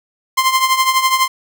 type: tone with tremolo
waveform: sawtooth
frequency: 1046.5 Hz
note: C6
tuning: in tune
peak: -5 dBFS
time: 0.37-1.28 s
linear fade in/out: 10 ms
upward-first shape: triangle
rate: 12 Hz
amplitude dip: 75%
effects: none